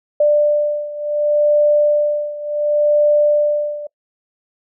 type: beating tone pair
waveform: sine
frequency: 592 / 592.69 Hz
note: D5 / D5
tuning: +14 / +16 cents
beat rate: 0.69 Hz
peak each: -14 / -17 dBFS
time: 0.2-3.87 s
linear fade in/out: 5 ms
effects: noise-tail reverb RT60 0.1 s tail -24 dB re dry